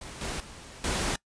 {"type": "noise with level steps", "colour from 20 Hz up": "pink", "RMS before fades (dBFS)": [-42, -34, -46, -29], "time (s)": [0.01, 1.16], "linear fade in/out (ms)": 5, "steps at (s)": [0.21, 0.4, 0.84], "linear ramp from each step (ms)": 2, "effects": ["noise-tail reverb RT60 0.1 s tail -22 dB re dry", "resampled to 22050 Hz"]}